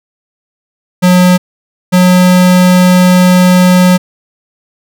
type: tone pair in turn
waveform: square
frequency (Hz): 180.8 / 181.49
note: F#3 / F#3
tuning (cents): -40 / -33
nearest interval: unison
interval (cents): 7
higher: second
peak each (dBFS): -4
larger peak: neither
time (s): 1.02-1.38 / 1.92-3.98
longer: second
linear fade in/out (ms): 20
effects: none